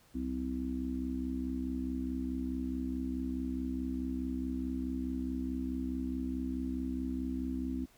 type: harmonic tone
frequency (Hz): 64.7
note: C2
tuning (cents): -19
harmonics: 1 / 3 / 4 / 5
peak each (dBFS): -40 / -43 / -35 / -42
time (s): 0.14-7.86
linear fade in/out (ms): 20
effects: pink hiss -64 dBFS RMS until 7.97 s